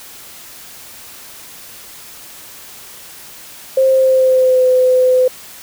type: tone with pitch glide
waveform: sine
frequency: 528 to 509.1 Hz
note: C5 to C5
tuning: +16 to -47 cents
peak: -8 dBFS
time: 3.77-5.28 s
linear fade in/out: 5 ms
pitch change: -63 cents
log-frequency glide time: 3.9-4.65 s
effects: white hiss -36 dBFS RMS until 5.62 s